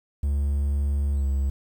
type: tone with pitch glide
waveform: triangle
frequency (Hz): 70.9 to 68.25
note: C#2 to C#2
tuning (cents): +40 to -26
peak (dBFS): -19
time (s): 0.23-1.5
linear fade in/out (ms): 5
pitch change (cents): -66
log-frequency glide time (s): 1.13-1.26
effects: 9-bit